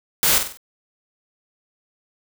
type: noise with echo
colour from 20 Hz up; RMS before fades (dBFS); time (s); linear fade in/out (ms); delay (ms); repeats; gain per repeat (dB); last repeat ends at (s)
white; -17; 0.23-0.38; 0; 48; 4; -7; 0.572
effects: none